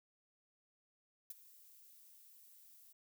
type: noise with ADSR envelope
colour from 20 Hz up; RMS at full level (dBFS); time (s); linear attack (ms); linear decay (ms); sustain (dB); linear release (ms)
violet; -44; 1.3-2.93; 4; 23; -18; 12
effects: none